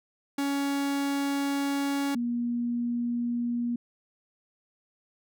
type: tone pair in turn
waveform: 45% pulse / sine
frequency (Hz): 280 / 238.9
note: C#4 / A#3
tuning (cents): +18 / +43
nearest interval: minor third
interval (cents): 275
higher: first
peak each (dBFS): -26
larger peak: neither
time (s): 0.38-2.15 / 2.15-3.76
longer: first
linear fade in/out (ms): 5
effects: none